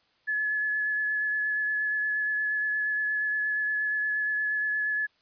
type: tone with vibrato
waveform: sine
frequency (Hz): 1710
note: A6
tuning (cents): -50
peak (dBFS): -25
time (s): 0.27-5.07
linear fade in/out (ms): 20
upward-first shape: triangle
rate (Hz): 8.5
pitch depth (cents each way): 16
effects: white hiss -67 dBFS RMS until 5.21 s + resampled to 11025 Hz